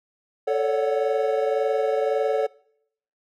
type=chord; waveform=triangle; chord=D major seventh; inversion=second; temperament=equal with one note detuned; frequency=440 / 554.4 / 576.2 / 740 Hz; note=A4 / C#5 / D5 / F#5; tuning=0 / 0 / -33 / 0 cents; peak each=-21 / -23 / -27 / -27 dBFS; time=0.47-2.47 s; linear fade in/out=10 ms; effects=noise-tail reverb RT60 0.7 s tail -23 dB re dry